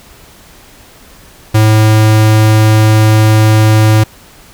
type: tone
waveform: square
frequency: 108.6 Hz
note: A2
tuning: 22 cents flat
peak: -5 dBFS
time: 1.54-4.04 s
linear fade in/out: 10 ms
effects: pink hiss -39 dBFS RMS until 4.53 s